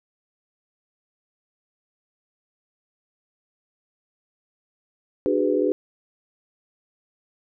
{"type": "chord", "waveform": "sine", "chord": "G# half-diminished seventh", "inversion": "second", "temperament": "just", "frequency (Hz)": [299, 373.8, 415.3, 498.4], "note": ["D4", "F#4", "G#4", "B4"], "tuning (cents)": [31, 18, 0, 16], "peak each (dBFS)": -24, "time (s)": [5.26, 5.72], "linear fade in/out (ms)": 0, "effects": []}